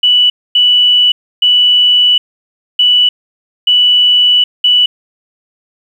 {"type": "tone bursts at uneven times", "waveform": "sine", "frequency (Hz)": 2960, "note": "F#7", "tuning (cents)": 0, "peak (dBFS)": -5, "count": 6, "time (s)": [[0.03, 0.3], [0.55, 1.12], [1.42, 2.18], [2.79, 3.09], [3.67, 4.44], [4.64, 4.86]], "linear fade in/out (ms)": 5, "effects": ["7-bit"]}